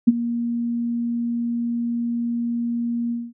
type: tone with ADSR envelope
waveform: sine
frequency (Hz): 235.9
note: A#3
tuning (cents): +21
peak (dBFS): -6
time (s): 0.07-3.33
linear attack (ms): 13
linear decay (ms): 29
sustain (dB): -15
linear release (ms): 220
effects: none